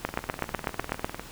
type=two click trains; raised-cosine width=0.5 ms; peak=-10 / -18 dBFS; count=9 / 23; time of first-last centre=0.05-1.045 / 0.09-1.196 s; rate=8.04 / 19.9 Hz; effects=pink hiss -45 dBFS RMS until 1.31 s